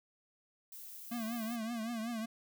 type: noise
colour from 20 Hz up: violet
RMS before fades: -49 dBFS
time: 0.72-1.56 s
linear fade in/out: 2 ms
type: tone with vibrato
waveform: square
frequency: 228.7 Hz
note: A#3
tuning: 33 cents flat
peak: -37 dBFS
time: 1.11-2.26 s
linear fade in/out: 10 ms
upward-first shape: triangle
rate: 5.3 Hz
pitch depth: 110 cents each way
effects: none